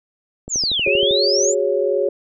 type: click train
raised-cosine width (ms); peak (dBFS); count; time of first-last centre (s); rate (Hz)
2; -18; 9; 0.48-1.11; 12.7
type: exponential two-way sweep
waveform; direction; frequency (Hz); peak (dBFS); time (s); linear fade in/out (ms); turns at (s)
sine; down then up; 7459 to 2404 to 7459; -17; 0.49-1.55; 50; 0.87
type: chord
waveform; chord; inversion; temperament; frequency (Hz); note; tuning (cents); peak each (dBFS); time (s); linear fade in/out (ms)
sine; F# suspended second; none; equal with one note detuned; 370 / 411.5 / 554.4; F#4 / G#4 / C#5; 0 / -16 / 0; -22 / -20 / -19; 0.86-2.09; 5
effects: none